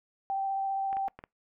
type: tone with vibrato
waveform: sine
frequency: 780 Hz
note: G5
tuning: 9 cents flat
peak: -28 dBFS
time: 0.3-1.08 s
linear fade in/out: 0 ms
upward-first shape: triangle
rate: 15 Hz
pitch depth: 12 cents each way
type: clicks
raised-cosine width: 0.5 ms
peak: -29 dBFS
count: 5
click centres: 0.929 / 0.969 / 1.084 / 1.19 / 1.239 s
effects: noise-tail reverb RT60 0.2 s tail -26 dB re dry